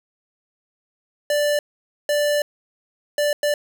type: tone bursts at uneven times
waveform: square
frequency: 587.3 Hz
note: D5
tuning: in tune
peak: -18 dBFS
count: 4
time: 1.3-1.59 / 2.09-2.42 / 3.18-3.33 / 3.43-3.54 s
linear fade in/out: 2 ms
effects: none